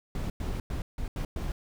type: noise bursts at uneven times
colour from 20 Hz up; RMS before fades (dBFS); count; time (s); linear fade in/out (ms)
brown; -32; 6; 0.15-0.3 / 0.4-0.6 / 0.7-0.82 / 0.98-1.08 / 1.16-1.25 / 1.36-1.52; 2
effects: none